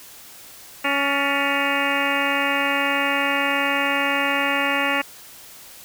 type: harmonic tone with a mistuned harmonic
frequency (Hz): 279.9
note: C#4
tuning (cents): +17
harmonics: 1 / 2 / 3 / 4 / 5 / 6 / 7 / 8 / 9 / 10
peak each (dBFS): -28 / -28 / -28 / -28 / -28 / -28 / -28 / -28 / -28 / -28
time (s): 0.84-5.02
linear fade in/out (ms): 10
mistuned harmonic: 6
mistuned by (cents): +80
effects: white hiss -43 dBFS RMS until 5.84 s